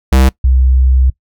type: tone pair in turn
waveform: square / sine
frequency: 65.7 / 64.35 Hz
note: C2 / C2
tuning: +8 / -28 cents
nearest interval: unison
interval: 36 cents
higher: first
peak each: -6 dBFS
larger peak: neither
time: 0.12-0.29 / 0.44-1.1 s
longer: second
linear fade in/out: 5 ms
effects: noise-tail reverb RT60 0.1 s tail -21 dB re dry